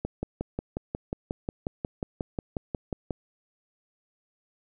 click train, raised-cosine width 2 ms, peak -16 dBFS, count 18, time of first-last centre 0.05-3.108 s, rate 5.56 Hz, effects none

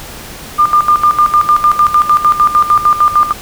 sine tone with tremolo, 1201 Hz, D6, 38 cents sharp, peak -4 dBFS, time 0.58-3.33 s, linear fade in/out 20 ms, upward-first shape square, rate 6.6 Hz, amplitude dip 75%, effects pink hiss -29 dBFS RMS until 3.41 s

